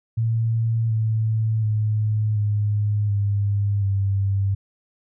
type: tone with pitch steps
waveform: sine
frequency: 113.7 / 110.46 / 107.32 / 104.26 / 101.3 / 98.41 Hz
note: A#2 / A2 / A2 / G#2 / G#2 / G2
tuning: -43 / +7 / -43 / +7 / -43 / +7 cents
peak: -18 dBFS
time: 0.17-4.55 s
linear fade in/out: 10 ms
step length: 730 ms
effects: none